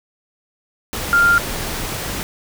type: tone in noise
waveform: sine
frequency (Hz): 1396.9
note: F6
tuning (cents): 0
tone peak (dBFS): -10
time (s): 1.13-1.38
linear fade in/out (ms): 0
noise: pink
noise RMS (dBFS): -25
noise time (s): 0.93-2.23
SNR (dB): +12
effects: none